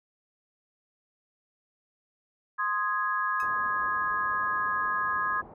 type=chord; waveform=sine; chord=Ab major; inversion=first; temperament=equal; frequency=1046.5 / 1244.5 / 1661.2 Hz; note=C6 / Eb6 / Ab6; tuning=0 / 0 / 0 cents; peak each=-30 dBFS; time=2.58-5.42 s; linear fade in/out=20 ms
type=tone with exponential decay; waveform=30% pulse; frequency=1277 Hz; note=D#6; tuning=45 cents sharp; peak=-35 dBFS; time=3.4-3.51 s; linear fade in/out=0 ms; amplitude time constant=23 ms
type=low-pass noise; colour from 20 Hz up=white; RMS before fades=-48 dBFS; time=3.42-5.54 s; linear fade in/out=5 ms; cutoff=890 Hz; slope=24 dB/octave
effects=none